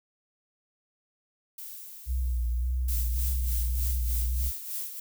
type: noise with exponential decay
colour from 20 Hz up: violet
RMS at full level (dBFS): -40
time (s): 1.58-4.57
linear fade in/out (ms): 5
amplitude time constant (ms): 650
type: tone with vibrato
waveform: sine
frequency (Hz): 61.1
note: B1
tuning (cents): -18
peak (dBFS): -25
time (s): 2.06-4.52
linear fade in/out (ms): 50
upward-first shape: sine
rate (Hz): 1.8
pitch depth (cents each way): 66
type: noise with tremolo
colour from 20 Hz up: violet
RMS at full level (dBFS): -33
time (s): 2.88-5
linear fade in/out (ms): 5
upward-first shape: sine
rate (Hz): 3.3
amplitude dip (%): 60
effects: none